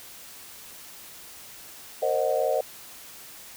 sine chord, C half-diminished seventh, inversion third, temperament equal with one note detuned, 466.2 / 531.2 / 622.3 / 740 Hz, Bb4 / C5 / Eb5 / Gb5, 0 / +26 / 0 / 0 cents, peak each -29 / -26 / -26 / -30 dBFS, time 2.02-2.61 s, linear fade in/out 5 ms, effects white hiss -45 dBFS RMS until 3.56 s

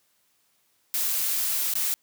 blue noise with dropouts, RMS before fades -26 dBFS, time 0.94-1.94 s, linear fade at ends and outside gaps 0 ms, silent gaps 1.738-1.754 s, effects white hiss -68 dBFS RMS until 2.02 s + high-pass 80 Hz 12 dB/octave

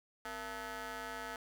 15% pulse ring-modulated tone, 207.7 Hz, G#3, in tune, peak -32 dBFS, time 0.25-1.36 s, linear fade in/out 2 ms, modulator 1090 Hz, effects none

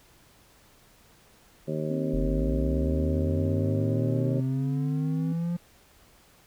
harmonic tone, 77.4 Hz, D#2, 9 cents flat, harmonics 2 / 3 / 4 / 5 / 6 / 7 / 8, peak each -31 / -35 / -38 / -34 / -42 / -34 / -43 dBFS, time 1.67-4.41 s, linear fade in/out 20 ms
sine tone, 261.6 Hz, C4, in tune, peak -30 dBFS, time 1.9-5.33 s, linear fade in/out 10 ms
triangle linear sweep, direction up, 42.51 to 174.61 Hz, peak -24 dBFS, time 2.13-5.57 s, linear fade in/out 10 ms
effects pink hiss -58 dBFS RMS until 6.46 s

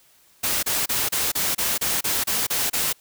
white noise bursts, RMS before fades -23 dBFS, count 11, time 0.43-2.93 s, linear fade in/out 10 ms, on 200 ms, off 30 ms, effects white hiss -57 dBFS RMS until 3 s

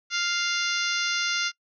harmonic tone, 698.5 Hz, F5, in tune, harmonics 2 / 3 / 4 / 5 / 6 / 7 / 8 / 9, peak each -29 / -31 / -32 / -33 / -34 / -34 / -35 / -36 dBFS, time 0.1-1.52 s, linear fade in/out 50 ms, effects noise-tail reverb RT60 0.1 s tail -23 dB re dry

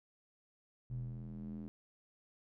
square tone with band-pass filter sweep, 41.2 Hz, E1, in tune, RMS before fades -44 dBFS, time 0.9-1.68 s, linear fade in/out 0 ms, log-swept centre 120 to 240 Hz, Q 4.2, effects none

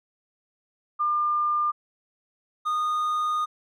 sine / triangle tone pair in turn, 1200 / 1229.5 Hz, D6 / D#6, +37 / -21 cents, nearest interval unison, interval 42 cents, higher second, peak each -21 dBFS, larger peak neither, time 0.99-1.72 / 2.65-3.46 s, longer second, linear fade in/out 20 ms, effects none

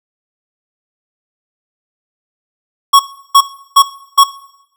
square tone bursts, 1108.7 Hz, C#6, in tune, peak -3 dBFS, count 4, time 2.93-4.24 s, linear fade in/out 10 ms, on 65 ms, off 350 ms, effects noise-tail reverb RT60 0.8 s tail -17 dB re dry

